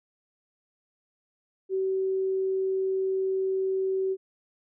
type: tone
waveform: sine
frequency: 381.3 Hz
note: G4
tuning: 48 cents flat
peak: -24 dBFS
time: 1.69-4.17 s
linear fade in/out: 50 ms
effects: none